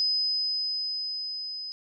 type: tone with level ramp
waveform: sine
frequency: 5030 Hz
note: D#8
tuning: 18 cents sharp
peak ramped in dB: -22 to -34 dBFS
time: 0-1.72 s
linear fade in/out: 0 ms
effects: none